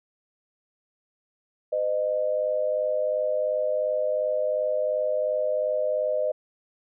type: tone pair together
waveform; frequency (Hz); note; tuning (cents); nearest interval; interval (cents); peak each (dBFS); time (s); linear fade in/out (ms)
sine; 510.2 / 613; C5 / D#5; -44 / -26; minor third; 318; -27 / -24; 1.72-6.32; 10
effects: none